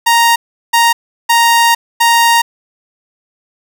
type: tone bursts at uneven times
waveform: sawtooth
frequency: 932.3 Hz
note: A#5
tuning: in tune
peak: -3 dBFS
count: 4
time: 0.06-0.36 / 0.73-0.93 / 1.29-1.75 / 2-2.42 s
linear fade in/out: 10 ms
effects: none